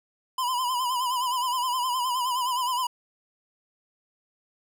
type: tone with vibrato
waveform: square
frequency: 1001 Hz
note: B5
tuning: 23 cents sharp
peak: -25 dBFS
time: 0.38-2.87 s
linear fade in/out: 5 ms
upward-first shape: sine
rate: 9.6 Hz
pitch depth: 74 cents each way
effects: none